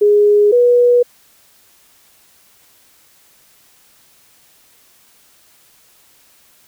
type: tone pair in turn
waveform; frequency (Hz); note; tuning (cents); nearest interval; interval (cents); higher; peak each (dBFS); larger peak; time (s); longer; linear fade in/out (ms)
sine; 414.1 / 486.3; G#4 / B4; -5 / -27; minor third; 278; second; -7; neither; 0.01-0.52 / 0.52-1.03; neither; 10
effects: white hiss -51 dBFS RMS until 6.67 s